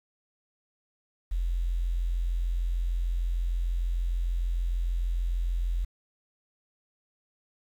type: tone with quantisation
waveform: sine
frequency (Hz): 43.29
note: F1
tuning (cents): -14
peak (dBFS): -25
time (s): 1.31-5.85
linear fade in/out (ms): 10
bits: 9
effects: none